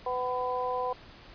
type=harmonic tone; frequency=250.9 Hz; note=B3; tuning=28 cents sharp; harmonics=2 / 3 / 4; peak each=-32 / -34 / -32 dBFS; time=0.06-0.93 s; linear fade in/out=5 ms; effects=pink hiss -51 dBFS RMS until 1.34 s + resampled to 11025 Hz